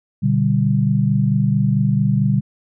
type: chord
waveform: sine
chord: G major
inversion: first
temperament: just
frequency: 122.5 / 147 / 196 Hz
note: B2 / D3 / G3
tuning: -14 / +2 / 0 cents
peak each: -18 dBFS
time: 0.22-2.41 s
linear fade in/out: 20 ms
effects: none